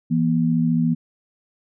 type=tone pair together; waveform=sine; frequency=166 / 240.5 Hz; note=E3 / B3; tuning=+12 / -46 cents; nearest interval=tritone; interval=642 cents; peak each=-19 dBFS; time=0.1-0.95 s; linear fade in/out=20 ms; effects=none